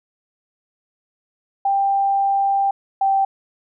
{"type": "tone pair in turn", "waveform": "sine", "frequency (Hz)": [790, 780.9], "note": ["G5", "G5"], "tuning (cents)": [13, -7], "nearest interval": "unison", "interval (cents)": 20, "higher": "first", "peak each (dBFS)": [-15, -14], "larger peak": "second", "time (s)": [[1.65, 2.71], [3.01, 3.25]], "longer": "first", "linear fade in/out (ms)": 5, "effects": []}